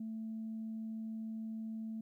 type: tone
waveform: sine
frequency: 221.7 Hz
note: A3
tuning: 13 cents sharp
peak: -38 dBFS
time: 0-2.01 s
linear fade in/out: 5 ms
effects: tanh soft clip ceiling -35 dBFS + 13-bit